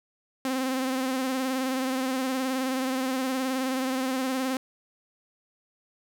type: tone with vibrato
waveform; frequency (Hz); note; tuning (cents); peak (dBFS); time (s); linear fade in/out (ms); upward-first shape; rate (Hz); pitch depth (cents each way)
sawtooth; 260.9; C4; -5; -22; 0.45-4.57; 2; sine; 19; 41
effects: none